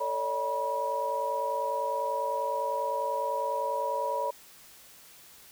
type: tone cluster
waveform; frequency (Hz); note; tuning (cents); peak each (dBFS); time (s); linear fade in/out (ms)
sine; 446.7 / 562 / 612 / 968; A4 / C#5 / D#5 / B5; +26 / +24 / -29 / -35; -38 / -32 / -38 / -30; 0-4.31; 10
effects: white hiss -53 dBFS RMS until 5.51 s